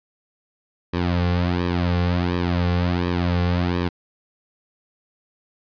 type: tone with flanger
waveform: sawtooth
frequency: 88.1 Hz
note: F2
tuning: 16 cents sharp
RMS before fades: -21 dBFS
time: 0.93-3.89 s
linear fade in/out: 10 ms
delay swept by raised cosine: 1.4 to 3.2 ms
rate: 1.4 Hz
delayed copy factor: -0.85
effects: resampled to 11025 Hz